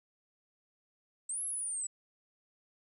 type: linear two-way sweep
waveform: sine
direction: up then down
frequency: 7780 to 11175 to 7780 Hz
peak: -34 dBFS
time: 1.29-1.87 s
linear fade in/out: 5 ms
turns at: 1.43 s
effects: none